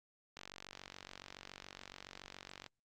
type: click train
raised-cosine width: 0.2 ms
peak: -30 dBFS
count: 109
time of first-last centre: 0.37-2.663 s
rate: 47.1 Hz
effects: Opus 48 kbps